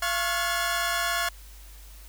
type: tone cluster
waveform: sawtooth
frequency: 687 / 1094 / 1431 / 1713 Hz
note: F5 / C#6 / F6 / A6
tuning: -29 / -23 / +42 / -47 cents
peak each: -27 dBFS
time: 0.02-1.29 s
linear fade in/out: 5 ms
effects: added 50 Hz sine -44 dBFS peak until 2.08 s + white hiss -52 dBFS RMS until 2.08 s